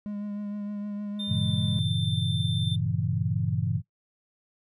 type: tone with vibrato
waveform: triangle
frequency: 205.8 Hz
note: G#3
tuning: 16 cents flat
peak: -29 dBFS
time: 0.06-1.79 s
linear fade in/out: 0 ms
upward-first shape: triangle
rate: 6.5 Hz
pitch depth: 24 cents each way
type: tone with pitch glide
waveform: triangle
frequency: 3600 to 3565 Hz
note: A7 to A7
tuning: +39 to +22 cents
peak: -31 dBFS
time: 1.19-2.76 s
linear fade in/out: 10 ms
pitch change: -17 cents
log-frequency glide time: 1.31-1.45 s
type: chord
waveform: sine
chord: G diminished seventh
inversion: none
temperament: equal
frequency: 98 / 116.54 / 138.59 / 164.81 Hz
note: G2 / Bb2 / Db3 / Fb3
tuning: 0 / 0 / 0 / 0 cents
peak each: -30 dBFS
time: 1.27-3.82 s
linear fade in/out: 50 ms
effects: noise-tail reverb RT60 0.1 s tail -17 dB re dry